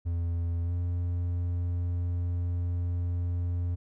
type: tone with pitch glide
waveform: triangle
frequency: 85.2 to 87.54 Hz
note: F2 to F2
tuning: -42 to +5 cents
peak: -25 dBFS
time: 0.05-3.76 s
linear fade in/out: 20 ms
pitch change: +47 cents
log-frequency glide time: 0.64-0.72 s
effects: none